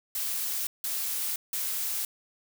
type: noise bursts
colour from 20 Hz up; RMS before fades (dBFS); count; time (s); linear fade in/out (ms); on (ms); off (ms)
blue; -31; 3; 0.15-2.05; 2; 520; 170
effects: none